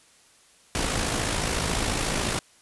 pink noise with amplitude modulation, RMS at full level -24 dBFS, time 0.75-2.39 s, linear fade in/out 0 ms, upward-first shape sine, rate 54.1 Hz, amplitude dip 50%, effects white hiss -57 dBFS RMS until 2.61 s + resampled to 24000 Hz

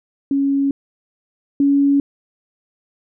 sine tone pair in turn, 277.2 / 280.9 Hz, C#4 / C#4, 0 / +23 cents, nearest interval unison, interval 23 cents, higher second, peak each -14 / -11 dBFS, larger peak second, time 0.31-0.71 / 1.6-2 s, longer neither, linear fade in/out 2 ms, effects none

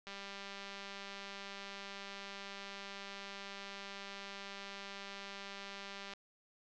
click train, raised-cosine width 0.2 ms, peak -29 dBFS, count 1202, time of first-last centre 0.07-6.136 s, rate 198 Hz, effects low-pass 5000 Hz 12 dB/octave

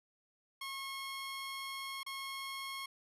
15% pulse tone with dropouts, 1085 Hz, C#6, 37 cents flat, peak -34 dBFS, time 0.61-2.86 s, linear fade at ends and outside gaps 5 ms, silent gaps 2.032-2.063 s, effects resampled to 32000 Hz

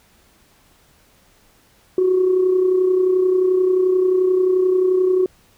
sine tone with amplitude modulation, 370 Hz, F#4, in tune, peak -10 dBFS, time 1.98-5.26 s, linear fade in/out 2 ms, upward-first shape sine, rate 31.4 Hz, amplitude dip 50%, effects tanh soft clip ceiling -8 dBFS + pink hiss -55 dBFS RMS until 5.57 s

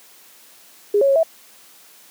sine tone with pitch steps, 410.4 / 553 / 548 / 652 Hz, G#4 / C#5 / C#5 / E5, -21 / -4 / -20 / -19 cents, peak -12 dBFS, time 0.94-1.232 s, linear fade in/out 5 ms, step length 73 ms, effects white hiss -48 dBFS RMS until 2.1 s + high-pass 200 Hz 12 dB/octave

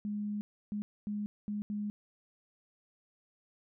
sine tone bursts at uneven times, 207.7 Hz, G#3, in tune, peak -33 dBFS, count 5, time 0.05-0.41 / 0.72-0.82 / 1.07-1.26 / 1.48-1.62 / 1.7-1.9 s, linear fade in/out 0 ms, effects none

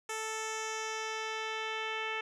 10% pulse tone with low-pass filter sweep, 440 Hz, A4, in tune, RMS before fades -37 dBFS, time 0.09-2.21 s, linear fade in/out 5 ms, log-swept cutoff 8800 to 2800 Hz, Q 2.1, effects none

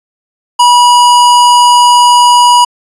square tone, 971 Hz, B5, 30 cents flat, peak -3 dBFS, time 0.59-2.65 s, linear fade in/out 10 ms, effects resampled to 24000 Hz

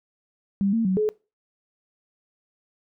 sine tone with pitch steps, 197.9 / 227.4 / 187.4 / 426.3 Hz, G3 / A#3 / F#3 / G#4, +17 / -43 / +22 / +45 cents, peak -19 dBFS, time 0.61-1.09 s, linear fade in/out 0 ms, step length 120 ms, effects noise-tail reverb RT60 0.3 s tail -23 dB re dry

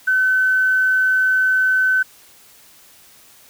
sine tone with quantisation, 1520 Hz, F#6, 46 cents sharp, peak -13 dBFS, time 0.07-2.03 s, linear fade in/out 10 ms, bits 7, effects white hiss -48 dBFS RMS until 3.49 s

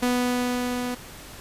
sawtooth tone with level ramp, 246.9 Hz, B3, in tune, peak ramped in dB -16 to -23 dBFS, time 0.02-0.95 s, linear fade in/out 10 ms, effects pink hiss -42 dBFS RMS until 1.4 s + resampled to 32000 Hz

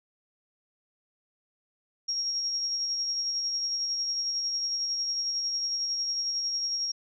sine tone with tremolo, 5588 Hz, F8, in tune, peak -26 dBFS, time 2.08-6.92 s, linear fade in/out 10 ms, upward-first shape sine, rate 11 Hz, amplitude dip 30%, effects none

